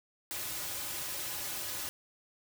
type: noise with comb filter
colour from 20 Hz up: white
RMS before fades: -38 dBFS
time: 0.31-1.89 s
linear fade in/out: 0 ms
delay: 4.4 ms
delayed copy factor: -0.8
effects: none